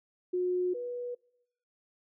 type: tone pair in turn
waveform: sine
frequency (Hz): 361.6 / 488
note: F#4 / B4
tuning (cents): -40 / -21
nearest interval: perfect fourth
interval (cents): 519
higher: second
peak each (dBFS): -27 / -34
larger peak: first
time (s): 0.33-0.74 / 0.74-1.15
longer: neither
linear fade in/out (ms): 10
effects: noise-tail reverb RT60 0.8 s tail -24 dB re dry